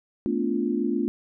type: chord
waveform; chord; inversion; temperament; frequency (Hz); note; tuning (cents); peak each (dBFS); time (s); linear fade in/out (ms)
sine; B half-diminished seventh; third; equal with one note detuned; 220 / 246.9 / 289.6 / 349.2; A3 / B3 / D4 / F4; 0 / 0 / -24 / 0; -28; 0.26-1.08; 0
effects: none